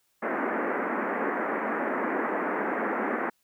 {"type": "band-pass noise", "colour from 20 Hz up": "pink", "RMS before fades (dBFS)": -29, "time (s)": [0.22, 3.3], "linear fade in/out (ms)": 10, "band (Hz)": [220, 2000], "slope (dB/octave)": 48, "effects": ["white hiss -71 dBFS RMS until 3.43 s"]}